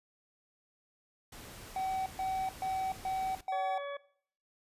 pink noise, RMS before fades -49 dBFS, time 1.32-3.41 s, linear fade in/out 5 ms
triangle tone bursts, 760 Hz, F#5, 46 cents sharp, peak -30 dBFS, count 5, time 1.76-3.78 s, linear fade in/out 2 ms, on 300 ms, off 130 ms
harmonic tone, 566 Hz, C#5, 36 cents sharp, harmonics 1 / 2 / 3 / 4 / 6, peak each -38 / -44 / -48 / -50 / -54 dBFS, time 3.52-3.97 s, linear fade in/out 5 ms
effects noise-tail reverb RT60 0.6 s tail -19 dB re dry + resampled to 32000 Hz

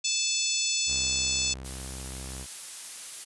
harmonic tone, 874 Hz, A5, 12 cents flat, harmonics 3 / 4 / 5 / 6 / 7 / 8 / 9, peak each -33 / -33 / -33 / -33 / -33 / -33 / -33 dBFS, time 0.04-1.54 s, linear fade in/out 10 ms
sawtooth tone, 65.41 Hz, C2, in tune, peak -34 dBFS, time 0.86-2.47 s, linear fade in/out 50 ms
blue noise, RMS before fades -37 dBFS, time 1.64-3.25 s, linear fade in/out 20 ms
effects resampled to 24000 Hz

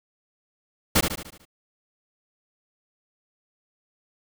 pink noise with echo, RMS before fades -18 dBFS, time 0.95-1.01 s, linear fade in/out 10 ms, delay 74 ms, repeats 6, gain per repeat -6 dB, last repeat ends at 1.454 s, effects none

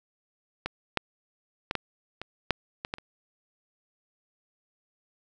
clicks, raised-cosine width 0.3 ms, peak -14 / -8 / -12 / -11 / -20 / -7 / -16 / -14 / -28 dBFS, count 9, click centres 0.66 / 0.973 / 1.711 / 1.753 / 2.216 / 2.507 / 2.849 / 2.939 / 2.984 s, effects none

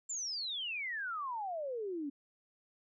sine exponential sweep, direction down, 7400 to 271.9 Hz, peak -36 dBFS, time 0.09-2.1 s, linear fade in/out 10 ms, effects none

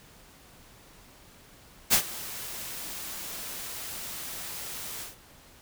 white noise with ADSR envelope, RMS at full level -19 dBFS, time 1.9-5.16 s, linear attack 33 ms, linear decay 86 ms, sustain -19 dB, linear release 150 ms, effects pink hiss -54 dBFS RMS until 5.61 s

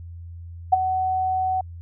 sine tone with ADSR envelope, 750 Hz, F#5, 23 cents sharp, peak -9 dBFS, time 0.72-1.61 s, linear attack 13 ms, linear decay 20 ms, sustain -11 dB, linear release 4 ms, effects added 85 Hz sine -35 dBFS peak until 1.81 s

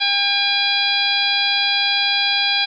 harmonic tone with a mistuned harmonic, 804 Hz, G5, 44 cents sharp, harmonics 1 / 2 / 3 / 4 / 5 / 6, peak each -26 / -25 / -22 / -20 / -22 / -24 dBFS, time 0-2.66 s, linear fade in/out 20 ms, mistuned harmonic 4, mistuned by +60 cents, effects none

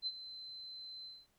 sine tone with ADSR envelope, 4069 Hz, C8, 49 cents flat, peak -33 dBFS, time 0.02-1.27 s, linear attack 46 ms, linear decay 45 ms, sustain -13 dB, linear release 220 ms, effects pink hiss -75 dBFS RMS until 1.38 s

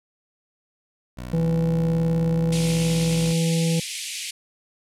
15% pulse tone with pitch glide, 61.74 to 61.17 Hz, B1 to B1, 0 to -16 cents, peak -26 dBFS, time 1.17-3.33 s, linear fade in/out 10 ms, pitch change -16 cents, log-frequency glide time 1.57-1.84 s
harmonic tone, 164.81 Hz, E3, in tune, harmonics 1 / 2 / 3 / 5, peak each -19 / -36 / -28 / -43 dBFS, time 1.33-3.8 s, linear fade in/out 5 ms
pink band-pass noise, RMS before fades -32 dBFS, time 2.52-4.31 s, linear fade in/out 5 ms, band 2200 to 11000 Hz, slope 48 dB/octave
effects none

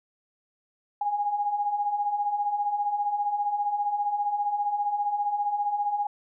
sine beating tone pair, 810 / 825 Hz, G#5 / G#5, -43 / -12 cents, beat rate 15 Hz, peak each -32 / -25 dBFS, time 1.01-6.07 s, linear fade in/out 5 ms, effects none

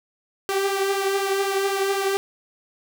sawtooth tone with flanger, 392 Hz, G4, in tune, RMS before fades -23 dBFS, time 0.49-2.17 s, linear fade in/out 0 ms, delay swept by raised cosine 0.65 to 3.25 ms, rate 4 Hz, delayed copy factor +0.55, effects none

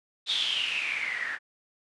blue noise with low-pass filter sweep, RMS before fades -30 dBFS, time 0.26-1.39 s, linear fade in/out 50 ms, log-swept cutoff 3700 to 1700 Hz, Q 10, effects resampled to 24000 Hz

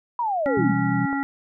sine linear sweep, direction down, 987 to 188.4 Hz, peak -21 dBFS, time 0.19-0.72 s, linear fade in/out 2 ms
harmonic tone, 277.2 Hz, C#4, in tune, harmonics 1 / 3 / 5 / 7, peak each -24 / -29 / -31 / -32 dBFS, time 0.46-1.23 s, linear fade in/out 0 ms
sine chord, E minor, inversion second, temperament equal with one note detuned, 124.69 / 164.81 / 196 Hz, B2 / E3 / G3, +17 / 0 / 0 cents, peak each -26 dBFS, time 0.57-1.06 s, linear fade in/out 5 ms
click, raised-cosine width 1 ms, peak -22 dBFS, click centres 1.129 s
effects none

